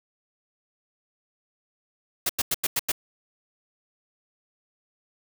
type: noise bursts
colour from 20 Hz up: white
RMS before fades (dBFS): -24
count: 6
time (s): 2.26-2.919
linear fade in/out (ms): 5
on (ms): 34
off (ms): 91
effects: none